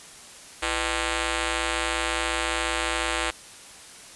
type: ring-modulated tone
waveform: 5% pulse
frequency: 277.2 Hz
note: C#4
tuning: in tune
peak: -10 dBFS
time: 0.62-3.31 s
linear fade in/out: 10 ms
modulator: 220 Hz
effects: white hiss -45 dBFS RMS until 4.15 s + resampled to 24000 Hz